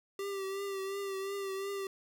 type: tone with vibrato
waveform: square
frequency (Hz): 392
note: G4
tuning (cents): 0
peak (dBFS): -36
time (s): 0.19-1.87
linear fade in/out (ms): 2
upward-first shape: triangle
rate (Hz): 2.8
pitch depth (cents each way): 42
effects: none